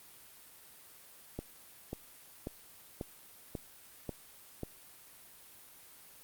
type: click train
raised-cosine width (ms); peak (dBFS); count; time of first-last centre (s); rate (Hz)
2; -24; 7; 1.39-4.633; 1.85
effects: white hiss -56 dBFS RMS until 6.23 s + Opus 32 kbps